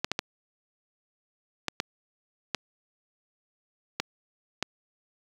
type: clicks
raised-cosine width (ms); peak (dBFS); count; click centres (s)
0.2; -9; 8; 0.045 / 0.116 / 0.191 / 1.683 / 1.801 / 2.547 / 4 / 4.626
effects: high-pass 80 Hz 12 dB/octave + 7-bit